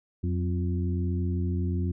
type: harmonic tone with a mistuned harmonic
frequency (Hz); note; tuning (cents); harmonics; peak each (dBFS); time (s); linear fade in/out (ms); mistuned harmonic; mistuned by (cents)
87.9; F2; +12; 1 / 2 / 3 / 4; -26 / -32 / -36 / -38; 0.23-1.92; 10; 2; +65
effects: none